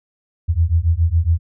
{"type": "beating tone pair", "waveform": "sine", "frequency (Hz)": [79.9, 87.1], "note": ["D#2", "F2"], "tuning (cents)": [47, -4], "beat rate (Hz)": 7.2, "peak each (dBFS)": -16, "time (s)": [0.48, 1.39], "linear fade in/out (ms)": 20, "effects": []}